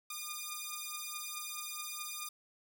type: beating tone pair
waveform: 5% pulse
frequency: 1211 / 1215.7 Hz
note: D#6 / D#6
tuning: -47 / -41 cents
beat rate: 4.7 Hz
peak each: -31 / -31 dBFS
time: 0.1-2.29 s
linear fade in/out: 5 ms
effects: none